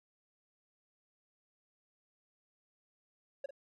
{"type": "tone with echo", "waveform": "triangle", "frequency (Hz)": 554, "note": "C#5", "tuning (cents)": -1, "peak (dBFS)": -33, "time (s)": [3.44, 3.46], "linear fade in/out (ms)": 5, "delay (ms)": 48, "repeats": 1, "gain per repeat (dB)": -12, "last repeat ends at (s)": 3.508, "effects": []}